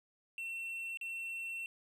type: tone with dropouts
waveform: triangle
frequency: 2705 Hz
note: E7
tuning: 44 cents sharp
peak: -37 dBFS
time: 0.38-1.66 s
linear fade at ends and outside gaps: 1 ms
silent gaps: 0.973-1.012 s
effects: none